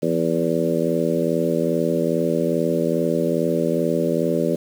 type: harmonic tone with a mistuned harmonic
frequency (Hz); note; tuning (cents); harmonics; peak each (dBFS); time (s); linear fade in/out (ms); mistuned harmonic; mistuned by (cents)
82.41; E2; 0; 2 / 3 / 4 / 5 / 6 / 7; -25 / -25 / -25 / -25 / -25 / -25; 0.02-4.56; 10; 2; +40
effects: 7-bit